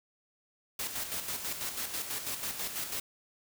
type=noise with tremolo; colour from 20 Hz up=white; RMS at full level=-35 dBFS; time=0.79-3 s; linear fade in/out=5 ms; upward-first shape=square; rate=6.1 Hz; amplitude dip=50%; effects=none